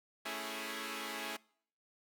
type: chord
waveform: 5% pulse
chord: A major seventh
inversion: none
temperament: equal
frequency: 220 / 277.2 / 329.6 / 415.3 Hz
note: A3 / C#4 / E4 / G#4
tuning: 0 / 0 / 0 / 0 cents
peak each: -34 dBFS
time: 0.25-1.37 s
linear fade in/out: 10 ms
effects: noise-tail reverb RT60 0.6 s tail -24 dB re dry